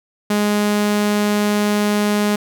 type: tone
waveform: sawtooth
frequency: 207.7 Hz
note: G#3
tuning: in tune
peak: -11 dBFS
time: 0.3-2.36 s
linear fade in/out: 5 ms
effects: none